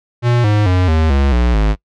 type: tone with pitch steps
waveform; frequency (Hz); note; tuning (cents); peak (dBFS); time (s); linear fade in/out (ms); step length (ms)
square; 120.4 / 104.81 / 91.25 / 79.43 / 69.15 / 60.2 / 52.41; B2 / G#2 / F#2 / D#2 / C#2 / B1 / G#1; -44 / +16 / -24 / +36 / -4 / -44 / +16; -11; 0.22-1.76; 50; 220
effects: noise-tail reverb RT60 0.1 s tail -23 dB re dry + low-pass 4000 Hz 12 dB/octave